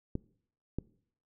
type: clicks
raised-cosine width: 3 ms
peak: -20 dBFS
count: 2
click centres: 0.154 / 0.786 s
effects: noise-tail reverb RT60 0.6 s tail -22 dB re dry